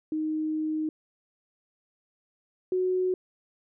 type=tone pair in turn; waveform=sine; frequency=311.1 / 368.7 Hz; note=D#4 / F#4; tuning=0 / -6 cents; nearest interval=minor third; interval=294 cents; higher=second; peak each=-26 / -23 dBFS; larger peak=second; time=0.12-0.89 / 2.72-3.14 s; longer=first; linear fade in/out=2 ms; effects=none